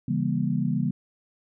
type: chord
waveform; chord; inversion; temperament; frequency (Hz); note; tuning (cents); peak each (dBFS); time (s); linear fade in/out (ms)
sine; C# diminished seventh; none; just; 138.59 / 166.31 / 199.57 / 239.5; C#3 / E3 / G3 / Bb3; 0 / +16 / +31 / +47; -28; 0.08-0.91; 5
effects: none